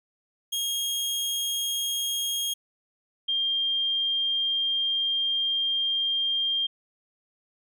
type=tone pair in turn; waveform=sawtooth / sine; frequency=3257 / 3199 Hz; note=G#7 / G7; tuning=-34 / +34 cents; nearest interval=unison; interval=32 cents; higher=first; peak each=-23 dBFS; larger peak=neither; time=0.52-2.54 / 3.28-6.67 s; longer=second; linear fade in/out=10 ms; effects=none